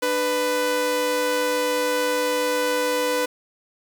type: tone pair together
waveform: sawtooth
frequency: 298.5 / 497 Hz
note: D4 / B4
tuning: +28 / +11 cents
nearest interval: major sixth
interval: 883 cents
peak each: -25 / -17 dBFS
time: 0.02-3.26 s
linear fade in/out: 10 ms
effects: 7-bit